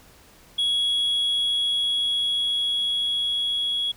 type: tone with level ramp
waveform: sine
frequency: 3338 Hz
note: G#7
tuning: 8 cents sharp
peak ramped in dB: -17 to -21 dBFS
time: 0.58-3.92 s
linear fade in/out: 10 ms
effects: tanh soft clip ceiling -19 dBFS + pink hiss -52 dBFS RMS until 3.96 s